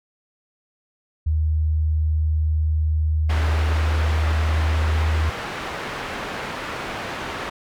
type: tone with pitch glide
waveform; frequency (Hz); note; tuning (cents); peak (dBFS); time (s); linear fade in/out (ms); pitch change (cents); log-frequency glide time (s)
sine; 77.78 to 78.87; D#2 to D#2; 0 to +24; -17; 1.26-5.3; 10; +24; 3.57-5.12
type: low-pass noise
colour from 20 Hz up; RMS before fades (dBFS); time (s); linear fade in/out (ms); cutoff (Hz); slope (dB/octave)
white; -30; 3.29-7.5; 10; 1800; 12
effects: none